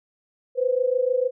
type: tone pair together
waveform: sine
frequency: 493.9 / 520.5 Hz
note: B4 / C5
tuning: 0 / -9 cents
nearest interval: minor second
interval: 91 cents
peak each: -22 dBFS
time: 0.55-1.31 s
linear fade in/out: 50 ms
effects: none